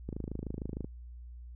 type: click train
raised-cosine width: 3 ms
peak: -24 dBFS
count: 21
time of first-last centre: 0.09-0.845 s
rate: 26.5 Hz
effects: added 60 Hz sine -44 dBFS peak until 1.55 s